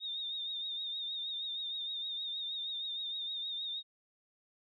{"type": "tone with vibrato", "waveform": "sine", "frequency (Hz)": 3678, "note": "A#7", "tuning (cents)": -24, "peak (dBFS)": -36, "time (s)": [0, 3.83], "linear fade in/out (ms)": 50, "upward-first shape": "triangle", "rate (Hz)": 6.4, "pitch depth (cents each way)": 64, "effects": []}